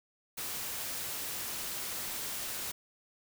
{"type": "noise", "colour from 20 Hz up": "white", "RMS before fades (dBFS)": -38, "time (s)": [0.37, 2.72], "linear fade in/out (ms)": 10, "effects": []}